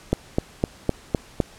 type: click train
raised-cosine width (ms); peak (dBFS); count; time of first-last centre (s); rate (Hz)
2; -5; 6; 0.13-1.402; 3.93
effects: pink hiss -48 dBFS RMS until 1.58 s + low-pass 10000 Hz 12 dB/octave